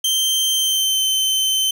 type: tone with pitch glide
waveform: sawtooth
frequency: 3136 to 3084 Hz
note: G7 to G7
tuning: 0 to -29 cents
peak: -13 dBFS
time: 0.04-1.71 s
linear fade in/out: 5 ms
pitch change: -29 cents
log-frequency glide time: 0.52-1.03 s
effects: none